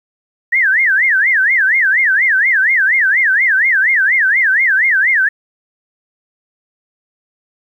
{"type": "tone with vibrato", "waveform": "sine", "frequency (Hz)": 1806, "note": "A6", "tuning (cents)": 45, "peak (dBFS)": -9, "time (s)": [0.52, 5.29], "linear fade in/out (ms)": 10, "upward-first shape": "sine", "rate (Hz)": 4.2, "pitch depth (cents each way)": 300, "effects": ["8-bit"]}